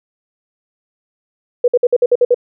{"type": "tone bursts", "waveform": "sine", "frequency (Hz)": 488.3, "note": "B4", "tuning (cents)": -20, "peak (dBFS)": -7, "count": 8, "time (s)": [1.64, 2.345], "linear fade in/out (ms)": 5, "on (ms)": 40, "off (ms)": 55, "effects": []}